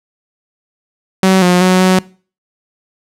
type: tone with pitch steps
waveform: sawtooth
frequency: 189.1 / 179.1 / 184.5 / 185.9 Hz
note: F#3 / F3 / F#3 / F#3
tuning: +38 / +44 / -5 / +8 cents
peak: -3 dBFS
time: 1.23-1.99 s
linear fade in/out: 2 ms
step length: 190 ms
effects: noise-tail reverb RT60 0.4 s tail -23 dB re dry + low-pass 11000 Hz 12 dB/octave